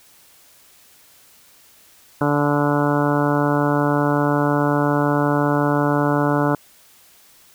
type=harmonic tone; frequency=145.5 Hz; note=D3; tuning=16 cents flat; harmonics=1 / 2 / 3 / 4 / 5 / 6 / 7 / 8 / 9 / 10; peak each=-22 / -20 / -25 / -24 / -28 / -27 / -27 / -32 / -29 / -29 dBFS; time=2.21-6.55 s; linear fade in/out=2 ms; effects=white hiss -51 dBFS RMS until 7.54 s